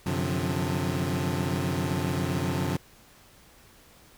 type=tone cluster; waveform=25% pulse; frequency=92.1 / 131.4 / 147 / 176.7 Hz; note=F#2 / C3 / D3 / F3; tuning=-7 / +8 / +2 / +21 cents; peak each=-28 dBFS; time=0.06-2.77 s; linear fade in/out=5 ms; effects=pink hiss -55 dBFS RMS until 4.17 s